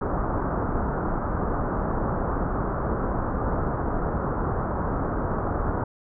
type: low-pass noise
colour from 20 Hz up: pink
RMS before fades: -26 dBFS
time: 0.01-5.84 s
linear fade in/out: 5 ms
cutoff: 1400 Hz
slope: 48 dB/octave
effects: none